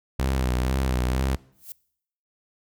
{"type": "tone with vibrato", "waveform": "sawtooth", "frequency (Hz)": 64.1, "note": "C2", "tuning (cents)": -35, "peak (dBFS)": -18, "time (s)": [0.19, 1.36], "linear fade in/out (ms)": 5, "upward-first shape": "sine", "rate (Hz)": 2.1, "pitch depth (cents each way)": 69}
{"type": "noise with exponential growth", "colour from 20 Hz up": "violet", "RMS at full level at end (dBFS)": -34, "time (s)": [1.52, 1.72], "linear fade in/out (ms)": 1, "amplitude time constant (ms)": 42}
{"effects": ["noise-tail reverb RT60 0.7 s tail -22 dB re dry"]}